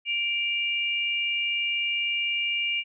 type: tone pair together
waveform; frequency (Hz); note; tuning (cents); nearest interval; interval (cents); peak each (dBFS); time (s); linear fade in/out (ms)
sine; 2349 / 2829; D7 / F7; 0 / +22; minor third; 322; -27; 0.05-2.84; 50
effects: none